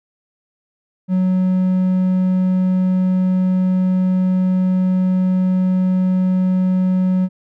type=tone; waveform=triangle; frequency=185 Hz; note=F#3; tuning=in tune; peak=-11 dBFS; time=1.08-7.29 s; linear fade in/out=50 ms; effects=none